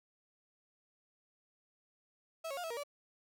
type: tone with pitch steps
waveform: 35% pulse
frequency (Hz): 651 / 552 / 710 / 652 / 471 / 577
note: E5 / C#5 / F5 / E5 / A#4 / D5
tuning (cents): -22 / -7 / +28 / -19 / +18 / -31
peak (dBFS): -37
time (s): 2.44-2.836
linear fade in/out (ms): 10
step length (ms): 66
effects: none